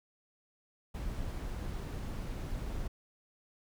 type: noise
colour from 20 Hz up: brown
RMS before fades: -38 dBFS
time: 0.94-2.88 s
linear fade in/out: 10 ms
effects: none